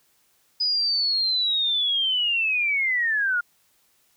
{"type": "linear sweep", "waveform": "sine", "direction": "down", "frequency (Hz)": [4996, 1396.9], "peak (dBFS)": -20, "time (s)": [0.6, 3.41], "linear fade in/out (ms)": 10, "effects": ["white hiss -64 dBFS RMS until 4.16 s"]}